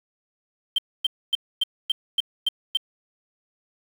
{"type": "tone bursts", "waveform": "sine", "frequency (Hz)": 3136, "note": "G7", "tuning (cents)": 0, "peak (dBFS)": -16, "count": 8, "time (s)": [0.76, 2.772], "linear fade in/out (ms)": 5, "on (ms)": 24, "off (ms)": 260, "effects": ["tanh soft clip ceiling -14 dBFS", "7-bit"]}